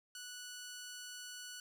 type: tone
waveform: 10% pulse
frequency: 1476 Hz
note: F#6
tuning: 5 cents flat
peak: -38 dBFS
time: 0.15-1.6 s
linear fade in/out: 2 ms
effects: none